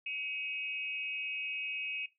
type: tone with amplitude modulation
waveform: sine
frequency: 2539 Hz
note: D#7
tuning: 34 cents sharp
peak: -31 dBFS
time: 0.06-2.06 s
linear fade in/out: 5 ms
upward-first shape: sine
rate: 284 Hz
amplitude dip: 85%
effects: noise-tail reverb RT60 0.2 s tail -18 dB re dry